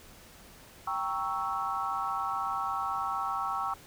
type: chord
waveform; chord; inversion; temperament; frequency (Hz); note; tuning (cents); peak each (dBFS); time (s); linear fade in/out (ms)
sine; G diminished seventh; none; equal; 784 / 932.3 / 1108.7 / 1318.5; G5 / Bb5 / Db6 / Fb6; 0 / 0 / 0 / 0; -35 / -38 / -34 / -34; 0.87-3.74; 5
effects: pink hiss -53 dBFS RMS until 3.86 s